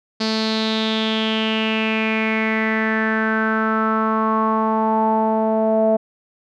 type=tone with low-pass filter sweep; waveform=sawtooth; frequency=220 Hz; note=A3; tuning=in tune; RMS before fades=-19 dBFS; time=0.2-5.97 s; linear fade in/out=10 ms; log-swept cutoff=4600 to 650 Hz; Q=6.2; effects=none